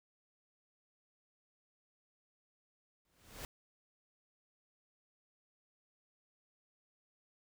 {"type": "noise with exponential growth", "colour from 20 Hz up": "pink", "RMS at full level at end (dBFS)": -43, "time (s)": [3.05, 3.45], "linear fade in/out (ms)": 1, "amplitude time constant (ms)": 86, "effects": []}